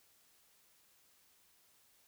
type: silence
effects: white hiss -69 dBFS RMS until 2.07 s